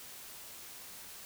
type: silence
effects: white hiss -49 dBFS RMS until 1.25 s